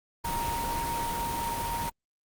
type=tone in noise; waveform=sine; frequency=932.3 Hz; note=A#5; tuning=in tune; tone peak=-30 dBFS; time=0.24-1.9 s; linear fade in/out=10 ms; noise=pink; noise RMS=-34 dBFS; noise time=0.24-1.9 s; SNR=+1 dB; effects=Opus 32 kbps